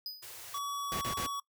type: tone with exponential decay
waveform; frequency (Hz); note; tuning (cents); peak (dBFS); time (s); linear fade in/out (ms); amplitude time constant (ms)
square; 4978; D#8; 0; -35; 0.06-0.39; 1; 70
type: band-stop noise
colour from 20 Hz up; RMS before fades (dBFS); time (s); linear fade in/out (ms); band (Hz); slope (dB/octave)
white; -47; 0.22-0.59; 10; 150 to 320; 48
type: tone with pitch glide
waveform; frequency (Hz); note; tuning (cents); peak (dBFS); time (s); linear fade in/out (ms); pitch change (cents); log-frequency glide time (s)
square; 1134 to 1126.8; C#6 to C#6; +39 to +28; -35; 0.54-1.4; 5; -11; 0.79-1.04
type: noise bursts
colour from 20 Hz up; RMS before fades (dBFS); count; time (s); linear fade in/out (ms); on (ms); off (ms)
pink; -37; 3; 0.92-1.263; 0; 91; 35
effects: noise-tail reverb RT60 0.1 s tail -21 dB re dry + high-pass 60 Hz 12 dB/octave